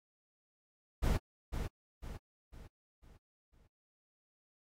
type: noise with echo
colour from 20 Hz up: brown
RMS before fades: -30 dBFS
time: 1.02-1.18 s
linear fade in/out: 20 ms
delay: 500 ms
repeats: 5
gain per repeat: -7 dB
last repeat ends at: 3.68 s
effects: AAC 48 kbps